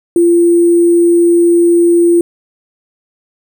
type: tone with sample-and-hold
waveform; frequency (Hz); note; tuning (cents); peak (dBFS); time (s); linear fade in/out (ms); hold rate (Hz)
sine; 344; F4; -26; -5; 0.16-2.21; 2; 8820
effects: none